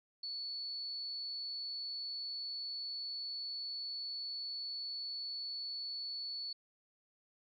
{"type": "tone", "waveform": "sine", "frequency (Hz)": 4435, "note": "C#8", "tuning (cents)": 0, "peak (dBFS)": -39, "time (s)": [0.23, 6.53], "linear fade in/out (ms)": 5, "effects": []}